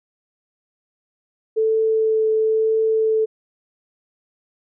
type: tone with vibrato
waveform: sine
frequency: 440 Hz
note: A4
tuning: in tune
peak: -15 dBFS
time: 1.56-3.26 s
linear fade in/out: 20 ms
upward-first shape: triangle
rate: 1 Hz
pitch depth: 10 cents each way
effects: none